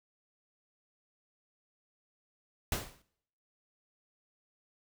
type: noise with exponential decay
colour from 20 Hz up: pink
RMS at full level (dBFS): -30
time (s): 2.72-3.02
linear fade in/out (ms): 2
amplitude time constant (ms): 64
effects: noise-tail reverb RT60 0.7 s tail -22 dB re dry